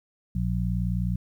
harmonic tone, 59.7 Hz, A#1, 42 cents sharp, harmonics 1 / 2 / 3, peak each -28 / -28 / -28 dBFS, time 0.35-1.16 s, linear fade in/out 5 ms, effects 10-bit

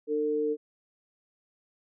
sine tone pair together, 301.2 / 451.3 Hz, D4 / A4, +44 / +44 cents, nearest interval perfect fifth, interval 700 cents, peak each -32 / -26 dBFS, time 0.07-0.57 s, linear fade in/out 50 ms, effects none

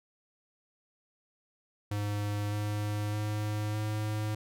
square tone with pitch steps, 103.3 / 104.5 / 105.71 / 106.94 Hz, G#2 / G#2 / G#2 / A2, -9 / +11 / +31 / -49 cents, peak -31 dBFS, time 1.91-4.35 s, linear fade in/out 5 ms, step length 610 ms, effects none

